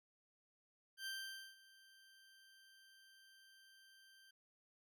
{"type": "tone with ADSR envelope", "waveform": "20% pulse", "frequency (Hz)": 1568, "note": "G6", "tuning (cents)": 0, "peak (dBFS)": -38, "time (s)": [0.97, 4.31], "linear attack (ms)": 93, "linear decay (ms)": 490, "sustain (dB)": -21, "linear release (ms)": 5, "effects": []}